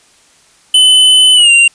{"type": "tone with pitch glide", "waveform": "square", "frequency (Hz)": [3023, 2772], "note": ["F#7", "F7"], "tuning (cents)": [36, -14], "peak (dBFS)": -4, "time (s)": [0.74, 1.68], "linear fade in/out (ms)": 5, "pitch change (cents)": -150, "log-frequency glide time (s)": [1.34, 1.51], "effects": ["white hiss -47 dBFS RMS until 1.74 s", "resampled to 22050 Hz"]}